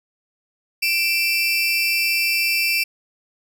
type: tone pair together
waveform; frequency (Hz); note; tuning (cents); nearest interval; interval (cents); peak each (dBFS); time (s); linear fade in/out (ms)
30% pulse; 2349 / 2666; D7 / E7; 0 / +19; major second; 219; -18; 0.82-2.84; 10
effects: none